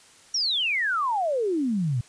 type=exponential sweep; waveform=sine; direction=down; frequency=5790 to 112.9 Hz; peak=-22 dBFS; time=0.34-2.01 s; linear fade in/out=5 ms; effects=white hiss -53 dBFS RMS until 2.08 s + resampled to 22050 Hz